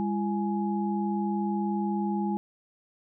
sine tone cluster, 203.1 / 339.7 / 837 Hz, G#3 / F4 / G#5, -38 / -48 / +13 cents, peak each -27 / -33 / -33 dBFS, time 0-2.37 s, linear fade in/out 0 ms, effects none

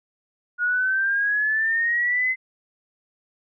sine exponential sweep, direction up, 1437 to 2059 Hz, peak -19 dBFS, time 0.58-2.36 s, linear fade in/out 50 ms, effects none

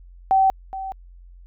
sine tone with echo, 769 Hz, G5, 33 cents flat, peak -13 dBFS, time 0.31-0.5 s, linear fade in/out 0 ms, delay 420 ms, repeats 1, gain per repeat -14 dB, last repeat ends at 0.92 s, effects added 44 Hz sine -42 dBFS peak until 1.46 s

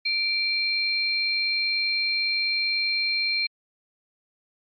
sine tone pair together, 2349 / 4185 Hz, D7 / C8, 0 / 0 cents, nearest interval minor seventh, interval 1000 cents, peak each -25 dBFS, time 0.05-3.47 s, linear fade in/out 10 ms, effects Opus 48 kbps

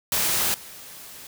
white noise with level steps, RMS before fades -23 / -42 dBFS, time 0.12-1.27 s, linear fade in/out 2 ms, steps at 0.54 s, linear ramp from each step 2 ms, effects none

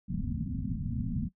white low-pass noise, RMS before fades -33 dBFS, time 0.08-1.29 s, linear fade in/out 20 ms, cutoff 250 Hz, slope 96 dB/octave, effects noise-tail reverb RT60 0.1 s tail -20 dB re dry

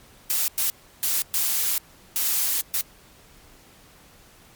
blue noise bursts at uneven times, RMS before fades -23 dBFS, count 6, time 0.3-0.48 / 0.58-0.7 / 1.03-1.22 / 1.34-1.78 / 2.16-2.61 / 2.74-2.81 s, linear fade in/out 0 ms, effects pink hiss -52 dBFS RMS until 4.55 s + MP3 96 kbps

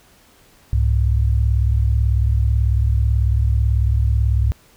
sine tone pair together, 66.3 / 104.48 Hz, C2 / G#2, +23 / +11 cents, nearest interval minor sixth, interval 788 cents, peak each -15 / -18 dBFS, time 0.73-4.52 s, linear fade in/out 0 ms, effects pink hiss -52 dBFS RMS until 4.76 s

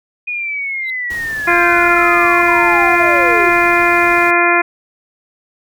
sine linear sweep, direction down, 2472 to 349.2 Hz, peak -18 dBFS, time 0.27-3.5 s, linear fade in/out 10 ms
triangle tone with exponential growth, 3900 Hz, B7, 23 cents flat, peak -25 dBFS, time 0.81-0.9 s, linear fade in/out 1 ms, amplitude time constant 19 ms
pink noise, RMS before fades -33 dBFS, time 1.1-4.31 s, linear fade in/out 5 ms
harmonic tone, 346.8 Hz, F4, 12 cents flat, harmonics 1 / 2 / 3 / 4 / 5 / 6 / 7, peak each -17 / -17 / -17 / -17 / -17 / -17 / -17 dBFS, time 1.47-4.62 s, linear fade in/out 10 ms
effects none

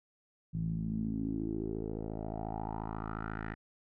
10% pulse tone with low-pass filter sweep, 54.2 Hz, A1, 25 cents flat, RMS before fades -37 dBFS, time 0.53-3.55 s, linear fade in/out 20 ms, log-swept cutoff 150 to 1800 Hz, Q 4.8, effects none

